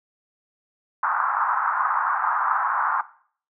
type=band-pass noise; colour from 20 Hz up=white; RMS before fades=-23 dBFS; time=1.03-3.01 s; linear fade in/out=2 ms; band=860 to 1400 Hz; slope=48 dB/octave; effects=noise-tail reverb RT60 0.5 s tail -17 dB re dry